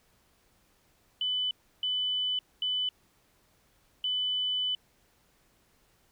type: tone bursts at uneven times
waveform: sine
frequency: 3000 Hz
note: F#7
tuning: 23 cents sharp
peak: -27 dBFS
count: 4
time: 1.21-1.51 / 1.83-2.39 / 2.62-2.89 / 4.04-4.75 s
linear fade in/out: 2 ms
effects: pink hiss -67 dBFS RMS until 6.11 s